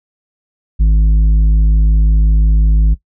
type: tone with tanh clipping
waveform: sine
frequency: 52.8 Hz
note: G#1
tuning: 29 cents sharp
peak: -8 dBFS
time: 0.79-2.95 s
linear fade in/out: 20 ms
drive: 7 dB
effects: noise-tail reverb RT60 0.1 s tail -17 dB re dry